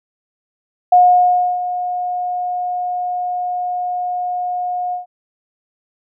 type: tone with ADSR envelope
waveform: sine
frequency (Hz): 720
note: F#5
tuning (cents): -47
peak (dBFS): -5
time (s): 0.92-5.06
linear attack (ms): 6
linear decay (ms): 660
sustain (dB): -13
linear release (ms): 130
effects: none